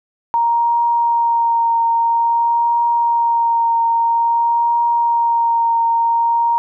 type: tone with vibrato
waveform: sine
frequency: 932.3 Hz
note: A#5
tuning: in tune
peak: -12 dBFS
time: 0.34-6.58 s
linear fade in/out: 0 ms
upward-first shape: triangle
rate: 0.5 Hz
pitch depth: 17 cents each way
effects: none